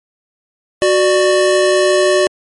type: tone pair together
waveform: square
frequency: 370 / 593 Hz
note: F#4 / D5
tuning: 0 / +17 cents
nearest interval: minor sixth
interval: 817 cents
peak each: -13 dBFS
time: 0.82-2.27 s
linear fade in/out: 0 ms
effects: MP3 48 kbps